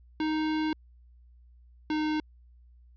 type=tone pair in turn; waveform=square; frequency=311.1 / 307.5 Hz; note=D#4 / D#4; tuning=0 / -20 cents; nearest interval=unison; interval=20 cents; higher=first; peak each=-27 dBFS; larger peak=neither; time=0.2-0.73 / 1.9-2.2 s; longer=first; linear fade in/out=2 ms; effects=added 60 Hz sine -53 dBFS peak until 2.96 s + resampled to 11025 Hz